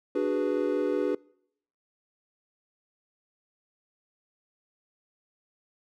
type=chord; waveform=triangle; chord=G# half-diminished seventh; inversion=second; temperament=equal; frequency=293.7 / 370 / 415.3 / 493.9 Hz; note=D4 / F#4 / G#4 / B4; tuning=0 / 0 / 0 / 0 cents; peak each=-28 dBFS; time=0.15-1.15 s; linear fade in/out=5 ms; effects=noise-tail reverb RT60 0.7 s tail -25 dB re dry